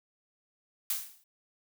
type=noise with exponential decay; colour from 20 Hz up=blue; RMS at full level=-28 dBFS; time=0.9-1.24 s; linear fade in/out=2 ms; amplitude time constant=72 ms; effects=none